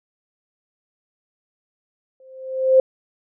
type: tone with exponential growth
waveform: sine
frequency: 523.3 Hz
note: C5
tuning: in tune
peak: -7 dBFS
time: 2.2-2.8 s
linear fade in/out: 2 ms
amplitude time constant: 130 ms
effects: none